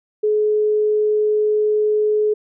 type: tone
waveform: sine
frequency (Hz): 424.6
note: G#4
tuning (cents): +38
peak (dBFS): -14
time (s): 0.23-2.34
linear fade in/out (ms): 10
effects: none